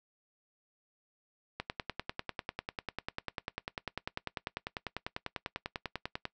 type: click train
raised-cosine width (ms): 0.3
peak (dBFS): -19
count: 48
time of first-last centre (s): 1.6-6.253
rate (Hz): 10.1
effects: noise-tail reverb RT60 0.1 s tail -20 dB re dry